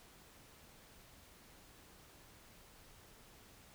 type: silence
effects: pink hiss -61 dBFS RMS until 3.74 s